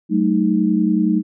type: chord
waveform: sine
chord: D# diminished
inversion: first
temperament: equal with one note detuned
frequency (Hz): 189.54 / 220 / 311.1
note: F#3 / A3 / D#4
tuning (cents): +42 / 0 / 0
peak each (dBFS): -18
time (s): 0.09-1.23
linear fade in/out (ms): 50
effects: none